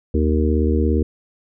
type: harmonic tone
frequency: 77.2 Hz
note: D#2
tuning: 13 cents flat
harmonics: 1 / 3 / 4 / 5 / 6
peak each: -17 / -22 / -23 / -24 / -25 dBFS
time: 0.14-1.03 s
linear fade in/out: 5 ms
effects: none